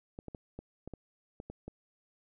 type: clicks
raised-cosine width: 2 ms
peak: -29 dBFS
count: 9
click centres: 0.189 / 0.283 / 0.348 / 0.59 / 0.876 / 0.937 / 1.401 / 1.5 / 1.68 s
effects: none